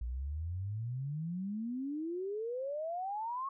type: exponential sweep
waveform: sine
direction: up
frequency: 56.8 to 1108.7 Hz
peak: -35 dBFS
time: 0.01-3.49 s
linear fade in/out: 5 ms
effects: none